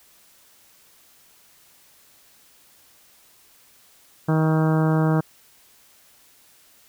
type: harmonic tone with a mistuned harmonic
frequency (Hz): 158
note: D#3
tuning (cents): +27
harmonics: 1 / 2 / 3 / 4 / 5 / 6 / 7 / 8 / 9 / 10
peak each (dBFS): -18 / -24 / -28 / -30 / -32 / -34 / -35 / -36 / -37 / -38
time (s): 4.28-5.21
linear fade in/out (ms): 10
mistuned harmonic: 9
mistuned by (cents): -30
effects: white hiss -55 dBFS RMS until 6.88 s